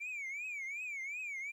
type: tone with vibrato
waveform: sine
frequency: 2310 Hz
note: D7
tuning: 29 cents flat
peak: -36 dBFS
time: 0-1.52 s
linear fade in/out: 20 ms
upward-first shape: triangle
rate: 2.7 Hz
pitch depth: 190 cents each way
effects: tanh soft clip ceiling -38 dBFS + 12-bit